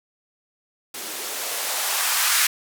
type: noise with band-pass filter sweep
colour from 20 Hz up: violet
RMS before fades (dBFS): -24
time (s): 0.94-2.47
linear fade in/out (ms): 5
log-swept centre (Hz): 260 to 1500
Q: 1.5
effects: none